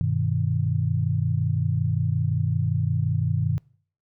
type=chord; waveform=sine; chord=G augmented; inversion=none; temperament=equal; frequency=98 / 123.47 / 155.56 Hz; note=G2 / B2 / D#3; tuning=0 / 0 / 0 cents; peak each=-25 dBFS; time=0.01-3.58 s; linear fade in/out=0 ms; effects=noise-tail reverb RT60 0.5 s tail -24 dB re dry